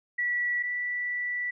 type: tone pair in turn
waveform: sine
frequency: 1946 / 1962.9 Hz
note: B6 / B6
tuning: -26 / -11 cents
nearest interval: unison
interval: 15 cents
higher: second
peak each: -25 / -28 dBFS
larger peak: first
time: 0.18-0.63 / 0.63-1.51 s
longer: second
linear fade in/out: 10 ms
effects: none